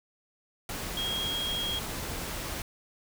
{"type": "tone in noise", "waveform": "sine", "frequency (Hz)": 3265, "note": "G#7", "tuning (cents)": -30, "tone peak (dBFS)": -30, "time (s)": [0.97, 1.79], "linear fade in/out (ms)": 2, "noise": "pink", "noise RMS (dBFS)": -36, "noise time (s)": [0.69, 2.62], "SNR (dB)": 3, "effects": []}